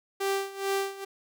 sawtooth tone with tremolo, 392 Hz, G4, in tune, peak -21 dBFS, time 0.2-1.05 s, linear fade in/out 10 ms, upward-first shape sine, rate 2.3 Hz, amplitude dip 85%, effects none

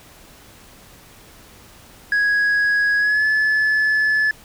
sine tone with pitch glide, 1662 to 1726.6 Hz, G#6 to A6, +1 to -33 cents, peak -12 dBFS, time 2.12-4.31 s, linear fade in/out 2 ms, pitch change +66 cents, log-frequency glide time 2.98-3.25 s, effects tanh soft clip ceiling -14 dBFS + pink hiss -46 dBFS RMS until 4.44 s

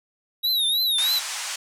square tone with vibrato, 3815 Hz, A#7, 39 cents sharp, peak -20 dBFS, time 0.43-1.2 s, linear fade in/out 20 ms, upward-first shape triangle, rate 3.2 Hz, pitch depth 130 cents each way
white band-pass noise, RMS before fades -31 dBFS, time 0.98-1.56 s, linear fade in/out 5 ms, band 750 to 8500 Hz, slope 24 dB/octave
effects none

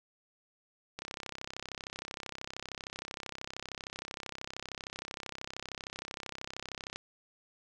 click train, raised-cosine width 0.2 ms, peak -22 dBFS, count 198, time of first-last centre 0.99-6.96 s, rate 33 Hz, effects none

